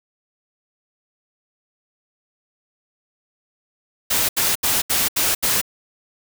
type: noise bursts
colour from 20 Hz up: white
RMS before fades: -19 dBFS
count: 6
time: 4.1-5.615 s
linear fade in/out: 10 ms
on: 190 ms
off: 75 ms
effects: none